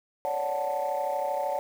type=chord; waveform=sine; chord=D major seventh; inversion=third; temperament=equal; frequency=554.4 / 587.3 / 740 / 880 Hz; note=C#5 / D5 / F#5 / A5; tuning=0 / 0 / 0 / 0 cents; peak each=-31 dBFS; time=0.25-1.59 s; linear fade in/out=0 ms; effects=tanh soft clip ceiling -20 dBFS + 8-bit